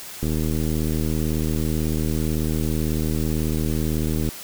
click train, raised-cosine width 3 ms, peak -12 dBFS, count 318, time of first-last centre 0.23-4.289 s, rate 78.1 Hz, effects white hiss -37 dBFS RMS until 4.43 s

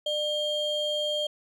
triangle ring-modulated tone, 1900 Hz, A#6, 33 cents sharp, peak -21 dBFS, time 0.06-1.27 s, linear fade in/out 5 ms, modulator 1300 Hz, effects none

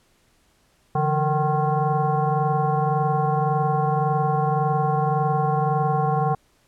sine tone with frequency modulation, 454.1 Hz, A#4, 45 cents flat, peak -18 dBFS, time 0.95-6.35 s, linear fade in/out 5 ms, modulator 310 Hz, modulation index 1.8, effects pink hiss -62 dBFS RMS until 6.67 s + low-pass 12000 Hz 12 dB/octave

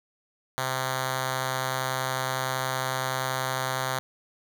5% pulse tone with notch filter, 130.7 Hz, C3, 1 cent flat, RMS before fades -29 dBFS, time 0.58-3.99 s, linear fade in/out 0 ms, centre 310 Hz, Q 0.81, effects none

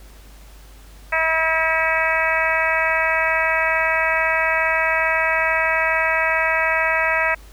harmonic tone, 322.3 Hz, E4, 39 cents flat, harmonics 2 / 3 / 4 / 5 / 6 / 7 / 8, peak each -24 / -25 / -26 / -24 / -22 / -24 / -26 dBFS, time 1.12-7.35 s, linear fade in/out 10 ms, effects added 50 Hz sine -41 dBFS peak until 7.52 s + pink hiss -49 dBFS RMS until 7.52 s

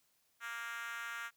5% pulse tone with high-pass filter, 233.1 Hz, A#3, in tune, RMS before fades -43 dBFS, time 0.4-1.31 s, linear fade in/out 50 ms, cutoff 1400 Hz, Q 3.6, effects white hiss -75 dBFS RMS until 1.36 s

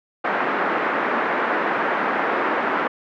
white band-pass noise, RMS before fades -22 dBFS, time 0.24-2.88 s, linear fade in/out 10 ms, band 230 to 1700 Hz, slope 24 dB/octave, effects none

